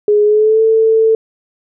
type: tone with pitch glide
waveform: sine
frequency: 417.2 to 444.6 Hz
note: G#4 to A4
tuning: +8 to +18 cents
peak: -7 dBFS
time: 0.08-1.15 s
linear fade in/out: 2 ms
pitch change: +110 cents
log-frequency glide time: 0.24-0.62 s
effects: none